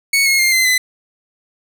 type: tone with pitch steps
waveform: sawtooth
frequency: 2217 / 2165 / 2114 / 2065 / 2017 Hz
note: C#7 / C#7 / C7 / C7 / B6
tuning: 0 / -41 / +17 / -23 / +36 cents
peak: -8 dBFS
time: 0.13-0.78 s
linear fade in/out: 5 ms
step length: 130 ms
effects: none